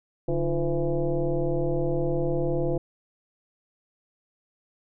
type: tone with frequency modulation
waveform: sine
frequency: 182.7 Hz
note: F#3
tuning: 22 cents flat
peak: -22 dBFS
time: 0.28-2.78 s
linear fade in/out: 5 ms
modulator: 163 Hz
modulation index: 2.5
effects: none